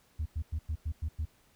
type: tone bursts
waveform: sine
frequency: 77.78 Hz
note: D#2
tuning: in tune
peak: -28 dBFS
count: 7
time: 0.19-1.254 s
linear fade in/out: 10 ms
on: 68 ms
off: 98 ms
effects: tanh soft clip ceiling -28 dBFS + pink hiss -66 dBFS RMS until 1.55 s